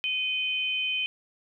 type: tone pair together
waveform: sine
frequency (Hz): 2489 / 3071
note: D#7 / G7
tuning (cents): 0 / -36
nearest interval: major third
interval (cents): 364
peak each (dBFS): -28 / -29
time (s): 0.04-1.06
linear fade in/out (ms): 0
effects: none